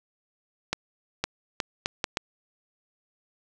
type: accelerating click train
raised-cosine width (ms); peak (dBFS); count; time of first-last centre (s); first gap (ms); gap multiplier
0.2; -8; 6; 0.73-2.171; 510; 0.71
effects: none